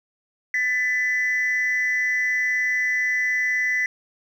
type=tone pair together; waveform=sine; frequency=1762 / 2001 Hz; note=A6 / B6; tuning=+2 / +22 cents; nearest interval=major second; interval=220 cents; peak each=-24 / -19 dBFS; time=0.54-3.86 s; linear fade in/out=2 ms; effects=tanh soft clip ceiling -16 dBFS + 9-bit